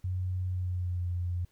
sine tone with pitch glide, 91.8 to 88.47 Hz, F#2 to F2, -13 to +23 cents, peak -29 dBFS, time 0.04-1.45 s, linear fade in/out 5 ms, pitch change -64 cents, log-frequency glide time 0.46-1.07 s, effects pink hiss -70 dBFS RMS until 1.51 s

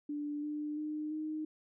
sine tone with pitch steps, 293.7 / 298.8 / 304.1 / 309.4 Hz, D4 / D4 / D#4 / D#4, 0 / +30 / -40 / -10 cents, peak -35 dBFS, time 0.09-1.45 s, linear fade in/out 5 ms, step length 340 ms, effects none

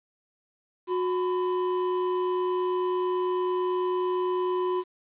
triangle tone pair together, 364.7 / 1005.1 Hz, F#4 / B5, -25 / +30 cents, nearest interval octave + tritone, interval 1755 cents, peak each -23 / -29 dBFS, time 0.87-4.84 s, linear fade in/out 50 ms, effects resampled to 8000 Hz + 9-bit

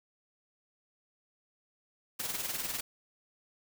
white noise with tremolo, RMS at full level -33 dBFS, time 2.19-2.81 s, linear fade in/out 10 ms, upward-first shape triangle, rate 20 Hz, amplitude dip 70%, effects none

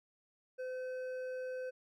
sine tone with hard clipping, 511 Hz, C5, 41 cents flat, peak -40 dBFS, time 0.58-1.71 s, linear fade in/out 20 ms, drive 7 dB, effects none

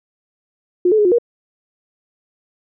sine tone with pitch steps, 357.5 / 433.5 / 417.4 / 358.9 / 474.3 Hz, F4 / A4 / G#4 / F4 / A#4, +41 / -26 / +9 / +47 / +30 cents, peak -10 dBFS, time 0.85-1.185 s, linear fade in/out 5 ms, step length 67 ms, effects none

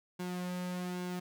sawtooth tone with flanger, 179.9 Hz, F#3, 48 cents flat, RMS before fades -38 dBFS, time 0.19-1.2 s, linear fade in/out 10 ms, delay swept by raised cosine 1.6 to 2.9 ms, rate 1.2 Hz, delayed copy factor -0.5, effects none

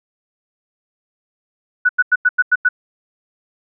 sine tone bursts, 1480 Hz, F#6, in tune, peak -9 dBFS, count 7, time 1.85-2.69 s, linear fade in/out 10 ms, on 42 ms, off 91 ms, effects none

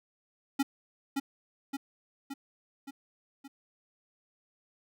square tone with echo, 275.4 Hz, C#4, 11 cents flat, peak -25 dBFS, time 0.59-0.63 s, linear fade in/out 10 ms, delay 570 ms, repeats 5, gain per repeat -4 dB, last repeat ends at 3.48 s, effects none

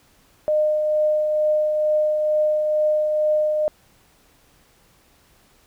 sine tone with tremolo, 610 Hz, D#5, 34 cents flat, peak -15 dBFS, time 0.48-3.68 s, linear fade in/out 0 ms, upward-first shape triangle, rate 2.2 Hz, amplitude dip 35%, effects pink hiss -57 dBFS RMS until 5.66 s

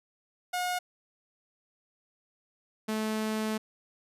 sawtooth tone pair in turn, 721 / 217.3 Hz, F#5 / A3, -45 / -21 cents, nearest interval octave + major sixth, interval 2076 cents, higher first, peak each -25 dBFS, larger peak neither, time 0.53-0.79 / 2.88-3.58 s, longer second, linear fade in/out 10 ms, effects resampled to 32000 Hz

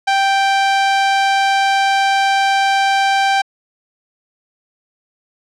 sawtooth tone, 784 Hz, G5, in tune, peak -8 dBFS, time 0.07-3.42 s, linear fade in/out 10 ms, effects low-pass 5000 Hz 12 dB/octave

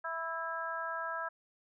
harmonic tone with a mistuned harmonic, 329.6 Hz, E4, in tune, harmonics 2 / 3 / 4 / 5, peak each -42 / -41 / -39 / -40 dBFS, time 0.04-1.29 s, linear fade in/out 10 ms, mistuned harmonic 5, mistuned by -20 cents, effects none

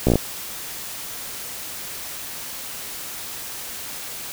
slowing click train, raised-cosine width 2 ms, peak -3 dBFS, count 6, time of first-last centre 0.07-0.156 s, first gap 15 ms, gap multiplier 1.07, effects white hiss -33 dBFS RMS until 4.32 s

